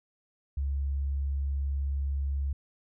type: tone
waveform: sine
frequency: 69.4 Hz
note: C#2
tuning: 3 cents sharp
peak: -27 dBFS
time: 0.57-2.53 s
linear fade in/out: 5 ms
effects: none